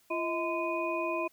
sine tone cluster, 341.8 / 637 / 1021 / 2477 Hz, F4 / D#5 / C6 / D#7, -37 / +41 / -43 / -8 cents, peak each -34 / -34 / -35 / -37 dBFS, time 0.1-1.28 s, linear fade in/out 10 ms, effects white hiss -66 dBFS RMS until 1.32 s

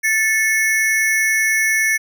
square ring-modulated tone, 1974 Hz, B6, 1 cent flat, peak -12 dBFS, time 0.03-1.98 s, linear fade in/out 20 ms, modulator 215 Hz, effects none

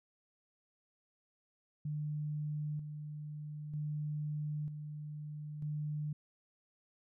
sine tone with tremolo, 150 Hz, D3, 37 cents sharp, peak -35 dBFS, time 1.85-6.13 s, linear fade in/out 5 ms, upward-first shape square, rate 0.53 Hz, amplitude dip 50%, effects none

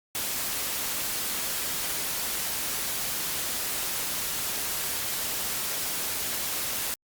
white noise, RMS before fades -30 dBFS, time 0.15-6.94 s, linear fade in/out 0 ms, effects Opus 48 kbps

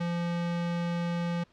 square tone, 172 Hz, F3, 26 cents flat, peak -29 dBFS, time 0-1.44 s, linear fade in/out 10 ms, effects pink hiss -64 dBFS RMS until 1.52 s + low-pass 4000 Hz 12 dB/octave

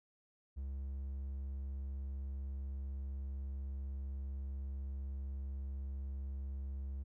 triangle tone, 67.9 Hz, C#2, 35 cents flat, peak -37 dBFS, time 0.56-7.04 s, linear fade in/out 20 ms, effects none

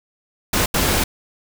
pink noise bursts at uneven times, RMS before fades -18 dBFS, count 2, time 0.53-0.66 / 0.74-1.04 s, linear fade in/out 5 ms, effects none

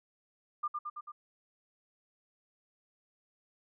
sine tone with echo, 1200 Hz, D6, 37 cents sharp, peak -30 dBFS, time 0.63-0.68 s, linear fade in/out 10 ms, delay 110 ms, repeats 4, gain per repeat -3 dB, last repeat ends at 1.12 s, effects none

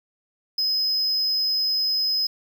triangle tone, 5070 Hz, D#8, 32 cents sharp, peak -19 dBFS, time 0.58-2.27 s, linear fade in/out 5 ms, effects 8-bit

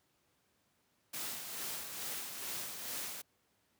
white noise with tremolo, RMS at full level -40 dBFS, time 1.13-3.22 s, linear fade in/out 10 ms, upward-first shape sine, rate 2.3 Hz, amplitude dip 45%, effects pink hiss -75 dBFS RMS until 3.79 s + high-pass 100 Hz 12 dB/octave

